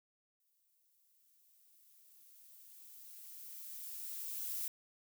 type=noise with exponential growth; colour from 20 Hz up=violet; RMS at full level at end=-39 dBFS; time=0.4-4.68 s; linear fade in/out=2 ms; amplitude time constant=930 ms; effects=none